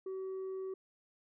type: tone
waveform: sine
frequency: 380 Hz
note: F#4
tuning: 46 cents sharp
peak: -35 dBFS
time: 0.06-0.74 s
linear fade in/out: 5 ms
effects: tanh soft clip ceiling -37 dBFS